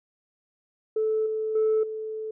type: tone with level steps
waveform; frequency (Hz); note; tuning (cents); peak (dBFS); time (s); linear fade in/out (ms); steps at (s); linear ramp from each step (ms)
sine; 436.5; A4; -14; -21 / -25 / -18 / -30; 0.96-2.31; 5; 1.26 / 1.55 / 1.83; 5
effects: tanh soft clip ceiling -17 dBFS